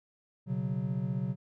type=chord; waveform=triangle; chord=B suspended second; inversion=none; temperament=just; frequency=123.47 / 138.9 / 185.21 Hz; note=B2 / C#3 / F#3; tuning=0 / +4 / +2 cents; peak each=-33 / -32 / -32 dBFS; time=0.46-1.36 s; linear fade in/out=50 ms; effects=none